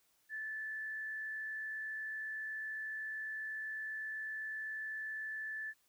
sine tone with frequency modulation, 1746 Hz, A6, 14 cents flat, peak -39 dBFS, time 0.29-5.74 s, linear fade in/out 50 ms, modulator 67.8 Hz, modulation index 0.33, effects white hiss -74 dBFS RMS until 5.88 s

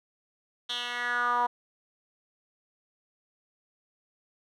10% pulse tone with band-pass filter sweep, 242.7 Hz, B3, 30 cents flat, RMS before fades -29 dBFS, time 0.69-1.47 s, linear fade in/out 10 ms, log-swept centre 3500 to 900 Hz, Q 4.3, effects none

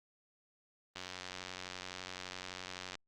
click train, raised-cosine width 0.2 ms, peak -25 dBFS, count 184, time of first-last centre 0.96-2.953 s, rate 91.8 Hz, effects Opus 32 kbps

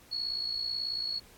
sine tone with amplitude modulation, 4356 Hz, C#8, 31 cents flat, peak -28 dBFS, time 0.11-1.2 s, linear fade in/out 20 ms, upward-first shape sine, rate 58.3 Hz, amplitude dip 65%, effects pink hiss -57 dBFS RMS until 1.37 s + AAC 64 kbps

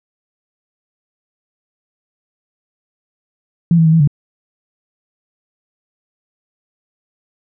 sine tone with pitch steps, 169.2 / 163 / 159.1 / 163.6 / 144.7 Hz, E3 / E3 / D#3 / E3 / D3, +45 / -19 / +39 / -13 / -25 cents, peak -7 dBFS, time 3.71-4.075 s, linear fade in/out 2 ms, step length 73 ms, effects none

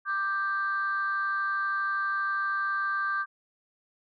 sine tone pair together, 1181 / 1571.9 Hz, D6 / G6, +9 / +4 cents, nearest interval perfect fourth, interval 495 cents, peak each -28 dBFS, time 0.05-3.26 s, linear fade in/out 50 ms, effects tanh soft clip ceiling -20 dBFS

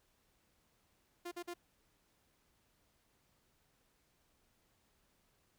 sawtooth tone bursts, 349.2 Hz, F4, in tune, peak -38 dBFS, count 3, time 1.25-1.54 s, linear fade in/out 10 ms, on 66 ms, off 46 ms, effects pink hiss -75 dBFS RMS until 5.58 s

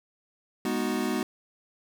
square chord, G# minor seventh, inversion none, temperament equal, 207.7 / 246.9 / 311.1 / 370 Hz, G#3 / B3 / D#4 / F#4, 0 / 0 / 0 / 0 cents, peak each -33 / -31 / -34 / -33 dBFS, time 0.65-1.23 s, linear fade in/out 2 ms, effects none

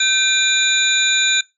sine tone cluster, 1543 / 2397 / 3610 / 3918 / 6950 Hz, G6 / D7 / A7 / B7 / A8, -28 / +35 / +44 / -15 / -22 cents, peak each -20 dBFS, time 0-1.41 s, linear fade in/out 5 ms, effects noise-tail reverb RT60 0.2 s tail -20 dB re dry

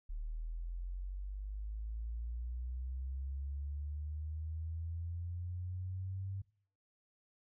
sine linear sweep, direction up, 37.07 to 97.6 Hz, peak -38 dBFS, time 0.09-6.42 s, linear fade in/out 10 ms, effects noise-tail reverb RT60 0.5 s tail -22 dB re dry

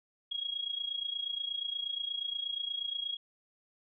sine tone with amplitude modulation, 3298 Hz, G#7, 13 cents flat, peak -30 dBFS, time 0.31-3.17 s, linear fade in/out 10 ms, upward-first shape sine, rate 28.4 Hz, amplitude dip 80%, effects none

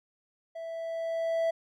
triangle tone with level ramp, 659.3 Hz, E5, in tune, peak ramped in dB -35 to -22 dBFS, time 0.55-1.51 s, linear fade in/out 10 ms, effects none

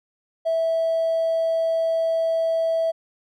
triangle tone with hard clipping, 655 Hz, E5, 11 cents flat, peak -19 dBFS, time 0.45-2.92 s, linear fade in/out 20 ms, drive 3 dB, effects none

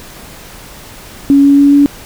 sine tone with pitch steps, 279.6 / 281.4 / 283.2 / 285 Hz, C#4 / C#4 / C#4 / C#4, +15 / +26 / +37 / +48 cents, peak -3 dBFS, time 1.3-1.86 s, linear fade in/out 0 ms, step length 140 ms, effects pink hiss -33 dBFS RMS until 2.05 s

